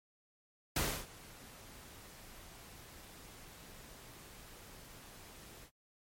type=noise with ADSR envelope; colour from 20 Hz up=pink; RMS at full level=-32 dBFS; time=0.76-5.71 s; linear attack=4 ms; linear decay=290 ms; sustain=-22 dB; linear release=80 ms; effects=noise-tail reverb RT60 0.1 s tail -24 dB re dry + MP3 64 kbps